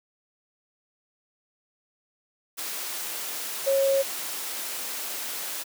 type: tone in noise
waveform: sine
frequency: 546 Hz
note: C#5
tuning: 26 cents flat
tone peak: -19 dBFS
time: 3.66-4.03 s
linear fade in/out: 20 ms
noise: white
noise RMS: -33 dBFS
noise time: 2.57-5.64 s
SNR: +11 dB
effects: high-pass 300 Hz 12 dB/octave